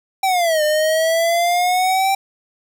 square exponential two-way sweep, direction down then up, 784 to 602 to 784 Hz, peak -15 dBFS, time 0.23-2.15 s, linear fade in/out 5 ms, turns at 0.63 s, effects 8-bit

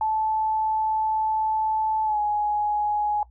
sine tone with pitch glide, 872 to 836.5 Hz, A5 to G#5, -16 to +12 cents, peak -21 dBFS, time 0.01-3.23 s, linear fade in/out 2 ms, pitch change -72 cents, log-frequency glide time 2.04-2.19 s, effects noise-tail reverb RT60 0.1 s tail -18 dB re dry + added 60 Hz sine -49 dBFS peak until 3.3 s

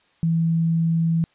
sine tone, 164.81 Hz, E3, in tune, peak -17 dBFS, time 0.23-1.24 s, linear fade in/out 0 ms, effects white hiss -61 dBFS RMS until 1.34 s + resampled to 8000 Hz

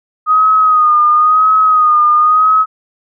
sine tone with vibrato, 1244.5 Hz, D#6, in tune, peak -6 dBFS, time 0.26-2.66 s, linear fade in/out 50 ms, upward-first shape sine, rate 0.97 Hz, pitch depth 48 cents each way, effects none

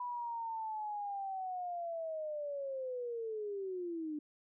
sine linear sweep, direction down, 987.8 to 294.6 Hz, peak -37 dBFS, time 0-4.19 s, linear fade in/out 5 ms, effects none

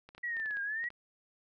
clicks, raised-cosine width 0.3 ms, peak -35 dBFS, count 10, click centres 0.09 / 0.149 / 0.18 / 0.368 / 0.399 / 0.459 / 0.509 / 0.57 / 0.841 / 0.904 s
sine linear two-way sweep, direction down then up, 1948 to 1602 to 1948 Hz, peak -33 dBFS, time 0.23-0.89 s, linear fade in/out 10 ms, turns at 0.62 s
effects none

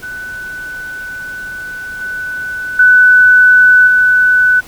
sine tone with level steps, 1495 Hz, F#6, 17 cents sharp, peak -22 / -18 / -3 / -6 dBFS, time 0.02-4.61 s, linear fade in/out 20 ms, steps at 2.01 / 2.79 / 3.87 s, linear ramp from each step 5 ms, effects pink hiss -37 dBFS RMS until 4.67 s

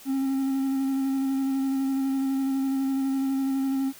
triangle tone with vibrato, 269.1 Hz, C4, 49 cents sharp, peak -21 dBFS, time 0.05-3.93 s, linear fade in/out 50 ms, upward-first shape square, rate 12 Hz, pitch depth 14 cents each way, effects white hiss -48 dBFS RMS until 3.99 s

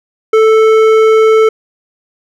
sine tone with hard clipping, 440 Hz, A4, in tune, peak -6 dBFS, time 0.33-1.49 s, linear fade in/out 5 ms, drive 10 dB, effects none

